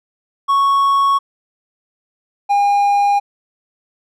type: tone pair in turn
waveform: triangle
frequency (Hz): 1108 / 809.7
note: C#6 / G#5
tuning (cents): -1 / -44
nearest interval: perfect fourth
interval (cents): 543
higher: first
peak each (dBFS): -9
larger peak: neither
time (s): 0.48-1.19 / 2.49-3.2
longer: neither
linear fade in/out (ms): 20
effects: none